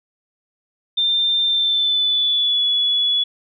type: tone with pitch glide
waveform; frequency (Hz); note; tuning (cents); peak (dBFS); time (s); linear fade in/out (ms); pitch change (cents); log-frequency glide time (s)
sine; 3590 to 3404; A7 to G#7; +34 to +42; -15; 0.97-3.24; 10; -92; 1.44-2.64
effects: none